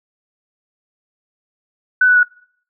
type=tone with pitch steps; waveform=sine; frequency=1499 / 1482.6 / 1466.5 Hz; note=F#6 / F#6 / F#6; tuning=+22 / +3 / -16 cents; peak=-8 dBFS; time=2.01-2.232 s; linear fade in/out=5 ms; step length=74 ms; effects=noise-tail reverb RT60 0.6 s tail -25 dB re dry